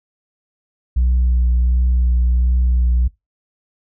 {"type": "tone with vibrato", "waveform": "sine", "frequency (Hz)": 61.3, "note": "B1", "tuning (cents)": -12, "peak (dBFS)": -10, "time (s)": [0.96, 3.08], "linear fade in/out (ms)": 10, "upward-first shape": "triangle", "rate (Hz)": 1.4, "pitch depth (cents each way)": 22, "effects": ["noise-tail reverb RT60 0.2 s tail -23 dB re dry", "tanh soft clip ceiling -10 dBFS"]}